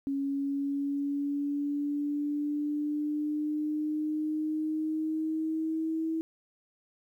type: exponential sweep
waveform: sine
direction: up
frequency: 276.1 to 323.4 Hz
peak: -28 dBFS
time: 0.07-6.21 s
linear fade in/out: 0 ms
effects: 11-bit